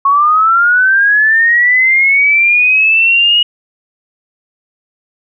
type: linear sweep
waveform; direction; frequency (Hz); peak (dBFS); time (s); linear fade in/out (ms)
sine; up; 1095 to 2903; -6; 0.05-3.43; 5
effects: none